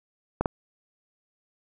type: clicks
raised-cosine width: 1 ms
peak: -10 dBFS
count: 2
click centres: 0.41 / 0.458 s
effects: none